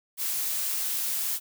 blue noise, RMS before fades -29 dBFS, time 0.17-1.4 s, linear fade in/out 50 ms, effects none

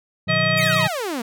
triangle chord, Bb major, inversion none, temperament equal with one note detuned, 116.54 / 146.83 / 177.05 Hz, Bb2 / D3 / F3, 0 / 0 / +24 cents, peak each -25 / -24 / -23 dBFS, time 0.27-0.88 s, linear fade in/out 10 ms
harmonic tone, 631 Hz, D#5, 24 cents sharp, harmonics 1 / 2 / 3 / 4 / 5 / 6 / 7, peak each -23 / -27 / -22 / -24 / -31 / -28 / -32 dBFS, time 0.28-0.88 s, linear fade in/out 20 ms
sawtooth exponential sweep, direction down, 2489 to 220 Hz, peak -20 dBFS, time 0.57-1.22 s, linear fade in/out 5 ms
effects none

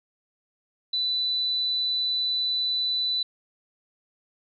sine tone, 3985 Hz, B7, 15 cents sharp, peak -23 dBFS, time 0.93-3.23 s, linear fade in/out 5 ms, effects none

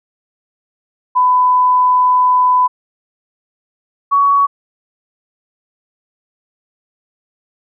sine tone pair in turn, 1001 / 1123.1 Hz, B5 / C#6, +23 / +22 cents, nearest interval major second, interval 199 cents, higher second, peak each -8 dBFS, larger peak neither, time 1.15-2.68 / 4.11-4.47 s, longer first, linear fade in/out 20 ms, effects none

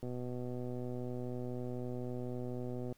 click train, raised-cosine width 2 ms, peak -29 dBFS, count 360, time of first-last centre 0.03-2.925 s, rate 124 Hz, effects pink hiss -69 dBFS RMS until 2.97 s

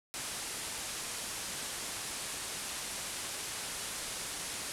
white low-pass noise, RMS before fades -40 dBFS, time 0.14-4.72 s, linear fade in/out 0 ms, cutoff 11000 Hz, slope 48 dB/octave, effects none

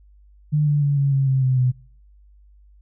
sine tone with pitch steps, 150 / 146.4 / 142.9 / 139.47 / 136.13 / 132.87 / 129.68 / 126.57 Hz, D3 / D3 / D3 / C#3 / C#3 / C3 / C3 / B2, +37 / -5 / -47 / +11 / -31 / +27 / -15 / +43 cents, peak -15 dBFS, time 0.52-1.72 s, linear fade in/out 20 ms, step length 150 ms, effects noise-tail reverb RT60 0.5 s tail -23 dB re dry + added 50 Hz sine -48 dBFS peak until 2.81 s

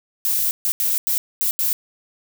violet noise bursts at uneven times, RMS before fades -20 dBFS, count 6, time 0.25-0.51 / 0.65-0.72 / 0.8-0.98 / 1.07-1.18 / 1.41-1.51 / 1.59-1.73 s, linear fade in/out 0 ms, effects none

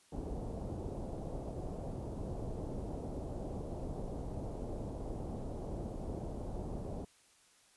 pink low-pass noise, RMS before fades -41 dBFS, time 0.12-7.05 s, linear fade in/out 10 ms, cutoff 710 Hz, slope 24 dB/octave, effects white hiss -66 dBFS RMS until 7.76 s + resampled to 24000 Hz

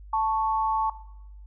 sine tone pair together, 880 / 1108.7 Hz, A5 / C#6, 0 / 0 cents, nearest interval major third, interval 400 cents, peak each -23 / -27 dBFS, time 0.13-0.9 s, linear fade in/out 5 ms, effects noise-tail reverb RT60 0.8 s tail -17 dB re dry + added 50 Hz sine -42 dBFS peak until 1.46 s

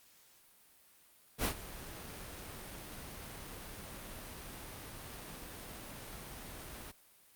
pink noise with ADSR envelope, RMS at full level -31 dBFS, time 1.38-6.92 s, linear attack 66 ms, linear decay 91 ms, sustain -16 dB, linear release 16 ms, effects white hiss -64 dBFS RMS until 7.35 s + Opus 48 kbps

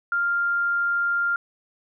sine tone, 1396.9 Hz, F6, in tune, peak -20 dBFS, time 0.12-1.36 s, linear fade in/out 2 ms, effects none

